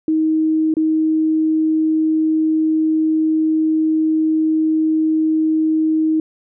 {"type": "tone with dropouts", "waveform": "sine", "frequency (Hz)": 315.2, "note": "D#4", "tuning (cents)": 23, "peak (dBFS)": -13, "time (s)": [0.08, 6.2], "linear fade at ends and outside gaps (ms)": 2, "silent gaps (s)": [0.74, 0.768], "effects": []}